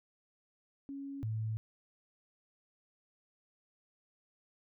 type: tone pair in turn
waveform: sine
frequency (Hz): 277.2 / 110.01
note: C#4 / A2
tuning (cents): 0 / 0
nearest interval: octave + major third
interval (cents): 1600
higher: first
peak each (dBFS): -40 / -33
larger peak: second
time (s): 0.89-1.23 / 1.23-1.57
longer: neither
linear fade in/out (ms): 0
effects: none